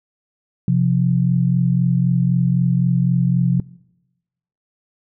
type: tone pair together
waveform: sine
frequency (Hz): 130.73 / 174.61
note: C3 / F3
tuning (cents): -1 / 0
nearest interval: perfect fourth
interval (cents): 501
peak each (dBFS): -16 / -16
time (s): 0.68-3.6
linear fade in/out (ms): 2
effects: noise-tail reverb RT60 1.0 s tail -23 dB re dry